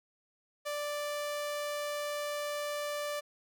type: tone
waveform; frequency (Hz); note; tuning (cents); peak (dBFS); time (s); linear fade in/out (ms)
sawtooth; 587.3; D5; 0; -30; 0.65-3.21; 20
effects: none